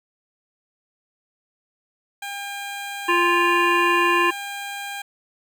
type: tone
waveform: 15% pulse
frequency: 803 Hz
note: G5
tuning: 41 cents sharp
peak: -23 dBFS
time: 2.22-5.02 s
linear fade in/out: 5 ms
type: harmonic tone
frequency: 347.9 Hz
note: F4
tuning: 7 cents flat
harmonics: 1 / 3 / 5 / 7 / 8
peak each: -22 / -19 / -23 / -25 / -27 dBFS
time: 3.08-4.31 s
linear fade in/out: 10 ms
effects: none